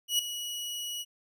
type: tone with ADSR envelope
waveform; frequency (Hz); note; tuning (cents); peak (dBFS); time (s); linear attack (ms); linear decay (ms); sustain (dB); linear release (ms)
sawtooth; 2919; F#7; -24; -19; 0.08-1.05; 110; 4; -12; 40
effects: none